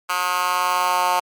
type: tone with high-pass filter sweep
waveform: 10% pulse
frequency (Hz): 180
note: F#3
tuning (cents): -47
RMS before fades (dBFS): -20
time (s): 0.09-1.2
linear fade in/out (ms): 10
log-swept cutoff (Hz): 1300 to 860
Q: 2.5
effects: MP3 96 kbps